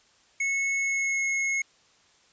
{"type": "tone with pitch glide", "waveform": "square", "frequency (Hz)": [2194, 2173], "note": ["C#7", "C#7"], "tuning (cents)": [-18, -35], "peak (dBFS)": -25, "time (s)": [0.4, 1.62], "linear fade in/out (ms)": 5, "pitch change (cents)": -17, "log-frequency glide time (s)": [0.77, 1.23], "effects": ["white hiss -61 dBFS RMS until 2.32 s", "resampled to 16000 Hz"]}